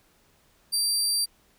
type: tone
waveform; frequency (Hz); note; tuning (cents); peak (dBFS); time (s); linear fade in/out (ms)
25% pulse; 4699; D8; 0; -18; 0.72-1.26; 20
effects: pink hiss -63 dBFS RMS until 1.58 s